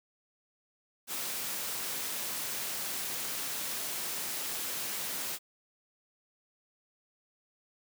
white high-pass noise, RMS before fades -36 dBFS, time 1.07-5.39 s, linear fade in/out 50 ms, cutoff 130 Hz, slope 12 dB/octave, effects none

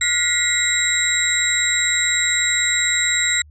sine tone cluster, 1427 / 1935 / 2104 / 3867 / 7560 Hz, F6 / B6 / C7 / B7 / A#8, +37 / -36 / +9 / -37 / +23 cents, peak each -28 / -22 / -25 / -22 / -20 dBFS, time 0.01-3.42 s, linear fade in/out 5 ms, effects added 75 Hz sine -43 dBFS peak until 3.5 s

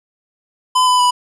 square tone with pitch steps, 1013 / 1000.2 / 987.6 Hz, B5 / B5 / B5, +44 / +22 / 0 cents, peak -11 dBFS, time 0.75-1.11 s, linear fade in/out 10 ms, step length 120 ms, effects resampled to 24000 Hz + 8-bit

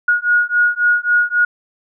sine beating tone pair, 1443 / 1446.7 Hz, F#6 / F#6, -44 / -39 cents, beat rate 3.7 Hz, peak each -15 dBFS, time 0.08-1.45 s, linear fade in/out 5 ms, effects none

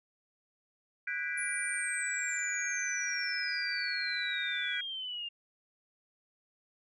sine chord, G# half-diminished seventh, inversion third, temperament equal with one note detuned, 1480 / 1626.1 / 1975.5 / 2349 Hz, F#6 / G#6 / B6 / D7, 0 / -37 / 0 / 0 cents, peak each -38 dBFS, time 1.07-4.81 s, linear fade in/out 5 ms
sine exponential sweep, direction down, 9956 to 2794 Hz, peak -36 dBFS, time 1.37-5.29 s, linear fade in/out 10 ms
effects tanh soft clip ceiling -20 dBFS

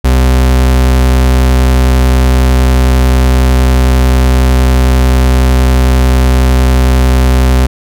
40% pulse tone with vibrato, 64 Hz, C2, 38 cents flat, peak -4 dBFS, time 0.04-7.67 s, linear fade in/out 10 ms, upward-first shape sine, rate 11 Hz, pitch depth 8 cents each way, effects none

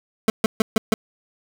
25% pulse tone bursts, 220 Hz, A3, in tune, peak -10 dBFS, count 5, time 0.28-0.94 s, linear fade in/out 2 ms, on 20 ms, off 140 ms, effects none

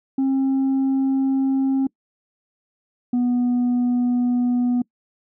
sine tone pair in turn, 268.2 / 245.2 Hz, C4 / B3, +43 / -12 cents, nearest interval major second, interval 155 cents, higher first, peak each -14 dBFS, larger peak neither, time 0.18-1.87 / 3.13-4.82 s, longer neither, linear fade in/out 5 ms, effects noise-tail reverb RT60 0.1 s tail -25 dB re dry + tanh soft clip ceiling -16 dBFS

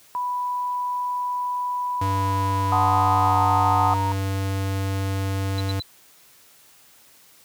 sine tone with pitch glide, 987.8 to 933.4 Hz, B5 to A#5, 0 to +2 cents, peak -23 dBFS, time 0.15-4.12 s, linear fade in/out 0 ms, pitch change -98 cents, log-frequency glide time 3.23-3.42 s
square tone, 97 Hz, G2, 18 cents flat, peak -23 dBFS, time 2.01-5.8 s, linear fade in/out 5 ms
sine chord, F# diminished seventh, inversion none, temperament equal, 740 / 880 / 1046.5 / 1244.5 Hz, F#5 / A5 / C6 / Eb6, 0 / 0 / 0 / 0 cents, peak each -23 / -23 / -26 / -24 dBFS, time 2.72-3.94 s, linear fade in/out 2 ms
sine tone bursts, 4001 Hz, B7, 22 cents sharp, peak -29 dBFS, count 3, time 5.58-5.823 s, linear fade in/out 2 ms, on 25 ms, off 84 ms
effects white hiss -53 dBFS RMS until 7.44 s + high-pass 60 Hz 12 dB/octave

